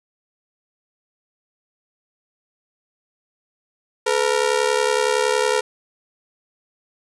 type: ring-modulated tone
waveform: sawtooth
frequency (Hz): 465.3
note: A#4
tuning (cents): -3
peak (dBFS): -10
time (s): 4.06-5.61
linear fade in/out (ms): 10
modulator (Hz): 35.4
effects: resampled to 24000 Hz + 8-bit